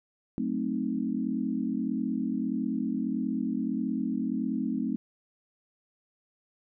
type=chord; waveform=sine; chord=F# diminished seventh; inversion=none; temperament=equal; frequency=185 / 220 / 261.6 / 311.1 Hz; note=F#3 / A3 / C4 / Eb4; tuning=0 / 0 / 0 / 0 cents; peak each=-36 / -31 / -31 / -35 dBFS; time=0.38-4.96 s; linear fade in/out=0 ms; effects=none